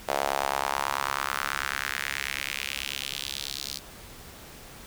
sawtooth tone with high-pass filter sweep, 69.2 Hz, C#2, 2 cents flat, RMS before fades -31 dBFS, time 0.08-3.79 s, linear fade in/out 10 ms, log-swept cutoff 640 to 4500 Hz, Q 2.4, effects pink hiss -46 dBFS RMS until 4.86 s

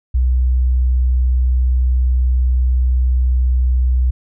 sine tone, 62.8 Hz, B1, 30 cents sharp, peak -11 dBFS, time 0.14-4.11 s, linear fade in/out 10 ms, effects none

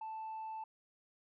sine tone, 880 Hz, A5, in tune, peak -39 dBFS, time 0.01-0.64 s, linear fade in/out 5 ms, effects tanh soft clip ceiling -39 dBFS

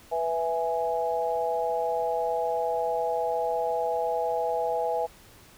sine chord, E major, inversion second, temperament equal, 493.9 / 659.3 / 830.6 Hz, B4 / E5 / G#5, 0 / 0 / 0 cents, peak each -29 dBFS, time 0.11-5.07 s, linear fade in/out 20 ms, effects pink hiss -53 dBFS RMS until 5.57 s

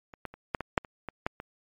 clicks, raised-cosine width 0.5 ms, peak -30 / -20 / -30 / -12 / -17 / -7 / -29 / -20 / -13 / -23 dBFS, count 10, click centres 0.138 / 0.253 / 0.34 / 0.548 / 0.607 / 0.778 / 0.848 / 1.087 / 1.265 / 1.401 s, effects MP3 64 kbps

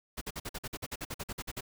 pink noise bursts, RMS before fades -38 dBFS, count 16, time 0.17-1.609 s, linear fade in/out 10 ms, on 44 ms, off 49 ms, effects none

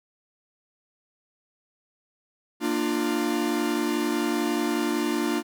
45% pulse chord, Bb major, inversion none, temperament equal with one note detuned, 233.1 / 298.1 / 349.2 Hz, Bb3 / D4 / F4, 0 / +26 / 0 cents, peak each -29 / -27 / -28 dBFS, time 2.6-5.43 s, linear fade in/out 50 ms, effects none

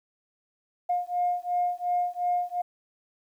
sine beating tone pair, 710 / 712.8 Hz, F5 / F5, +28 / +35 cents, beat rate 2.8 Hz, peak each -27 dBFS, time 0.89-2.62 s, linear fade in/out 10 ms, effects tanh soft clip ceiling -17 dBFS + 10-bit

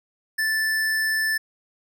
sine tone with hard clipping, 1758 Hz, A6, 2 cents flat, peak -22 dBFS, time 0.38-1.38 s, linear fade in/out 10 ms, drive 17 dB, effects none

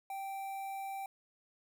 square tone with notch filter, 781 Hz, G5, 7 cents flat, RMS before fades -41 dBFS, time 0.1-1.06 s, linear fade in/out 2 ms, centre 4800 Hz, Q 0.53, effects none

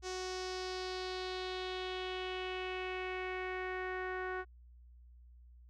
sawtooth tone with low-pass filter sweep, 370 Hz, F#4, in tune, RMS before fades -40 dBFS, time 0.02-4.45 s, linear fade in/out 50 ms, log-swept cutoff 6100 to 1600 Hz, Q 3.1, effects added 60 Hz sine -55 dBFS peak until 5.69 s

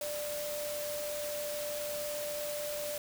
sine tone in noise, 591 Hz, D5, 11 cents sharp, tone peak -36 dBFS, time 0.01-2.98 s, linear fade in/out 2 ms, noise white, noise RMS -41 dBFS, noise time 0.01-2.98 s, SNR +2 dB, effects none

